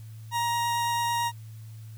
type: tone with vibrato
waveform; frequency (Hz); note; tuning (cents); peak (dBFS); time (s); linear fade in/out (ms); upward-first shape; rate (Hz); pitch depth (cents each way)
40% pulse; 942; A#5; +18; -24; 0.31-1.32; 50; triangle; 9; 8
effects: added 110 Hz sine -40 dBFS peak until 1.97 s + white hiss -59 dBFS RMS until 1.97 s